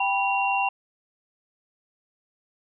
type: tone cluster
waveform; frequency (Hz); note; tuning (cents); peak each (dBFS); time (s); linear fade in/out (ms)
sine; 786 / 983 / 2754; G5 / B5 / F7; +4 / -8 / -25; -24 / -27 / -26; 0-0.69; 5
effects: none